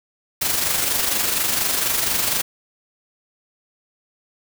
white noise with amplitude modulation, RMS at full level -19 dBFS, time 0.41-2.42 s, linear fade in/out 10 ms, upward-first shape sine, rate 24.2 Hz, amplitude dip 45%, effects none

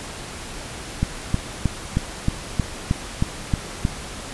click train, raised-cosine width 5 ms, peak -6 dBFS, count 10, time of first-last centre 1.03-3.851 s, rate 3.19 Hz, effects pink hiss -34 dBFS RMS until 4.33 s + resampled to 24000 Hz

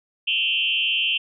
sine tone with frequency modulation, 2903 Hz, F#7, 34 cents flat, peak -19 dBFS, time 0.27-1.18 s, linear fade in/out 10 ms, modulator 156 Hz, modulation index 1.9, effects none

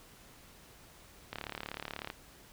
click train, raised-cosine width 0.3 ms, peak -22 dBFS, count 29, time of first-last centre 1.33-2.101 s, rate 36.3 Hz, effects pink hiss -57 dBFS RMS until 2.52 s

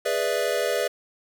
square chord, E dominant seventh, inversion first, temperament equal, 415.3 / 493.9 / 587.3 / 659.3 Hz, G#4 / B4 / D5 / E5, 0 / 0 / 0 / 0 cents, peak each -30 / -28 / -28 / -30 dBFS, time 0.05-0.88 s, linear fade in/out 10 ms, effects none

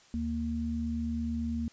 sine tone pair together, 77.4 / 232.2 Hz, D#2 / A#3, -9 / -7 cents, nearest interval octave + perfect fifth, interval 1902 cents, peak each -35 / -31 dBFS, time 0.14-1.68 s, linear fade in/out 0 ms, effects white hiss -59 dBFS RMS until 1.72 s + resampled to 16000 Hz

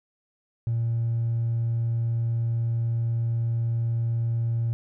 sine tone with hard clipping, 116.1 Hz, A#2, 7 cents flat, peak -23 dBFS, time 0.67-4.73 s, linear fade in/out 0 ms, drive 1 dB, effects none

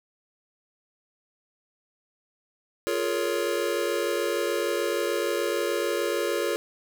square chord, Bb minor seventh, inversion second, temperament just, 349.6 / 419.5 / 466.2 / 559.4 Hz, F4 / Ab4 / Bb4 / Db5, +2 / +17 / 0 / +16 cents, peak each -31 dBFS, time 2.87-6.56 s, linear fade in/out 0 ms, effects none

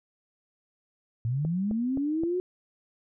sine linear sweep, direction up, 110 to 370 Hz, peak -25 dBFS, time 1.25-2.4 s, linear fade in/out 0 ms
click train, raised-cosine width 2 ms, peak -23 dBFS, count 4, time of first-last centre 1.45-2.235 s, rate 3.82 Hz
effects none

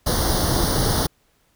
pink noise with comb filter, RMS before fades -20 dBFS, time 0.06-1.07 s, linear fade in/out 10 ms, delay 0.2 ms, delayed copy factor +0.95, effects pink hiss -63 dBFS RMS until 1.55 s

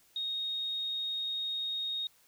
sine tone, 3729 Hz, A#7, in tune, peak -32 dBFS, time 0.16-2.07 s, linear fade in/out 2 ms, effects white hiss -65 dBFS RMS until 2.27 s

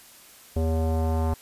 square tone with low-pass filter sweep, 80.4 Hz, E2, 43 cents flat, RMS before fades -24 dBFS, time 0.56-1.34 s, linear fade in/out 5 ms, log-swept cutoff 540 to 920 Hz, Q 2.2, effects white hiss -50 dBFS RMS until 1.41 s + resampled to 32000 Hz

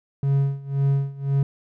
triangle tone with tremolo, 138.59 Hz, C#3, in tune, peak -14 dBFS, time 0.23-1.43 s, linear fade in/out 2 ms, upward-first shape sine, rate 1.9 Hz, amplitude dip 90%, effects none

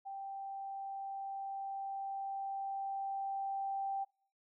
sine tone with level ramp, 784 Hz, G5, in tune, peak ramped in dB -41 to -34 dBFS, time 0.05-4.05 s, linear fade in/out 20 ms, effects noise-tail reverb RT60 0.5 s tail -25 dB re dry

